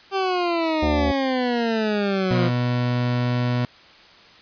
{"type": "exponential sweep", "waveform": "20% pulse", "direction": "down", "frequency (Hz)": [393.1, 171.9], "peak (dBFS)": -15, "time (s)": [0.11, 2.51], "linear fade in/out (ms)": 50}
{"type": "harmonic tone", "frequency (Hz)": 74.8, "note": "D2", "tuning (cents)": 32, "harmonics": [1, 3, 5, 7, 9, 10], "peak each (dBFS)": [-23, -28, -30, -31, -33, -33], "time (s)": [0.82, 1.12], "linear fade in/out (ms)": 10}
{"type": "tone", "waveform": "30% pulse", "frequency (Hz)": 122.8, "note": "B2", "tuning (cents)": -9, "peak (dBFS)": -17, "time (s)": [2.31, 3.65], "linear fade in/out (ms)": 0}
{"effects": ["white hiss -48 dBFS RMS until 4.41 s", "resampled to 11025 Hz"]}